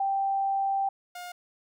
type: tone pair in turn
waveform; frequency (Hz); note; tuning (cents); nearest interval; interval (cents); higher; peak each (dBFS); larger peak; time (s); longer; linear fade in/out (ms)
sine / sawtooth; 784 / 712.5; G5 / F5; 0 / +34; major second; 166; first; -24 / -34; first; 0-0.89 / 1.15-1.32; first; 5
effects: none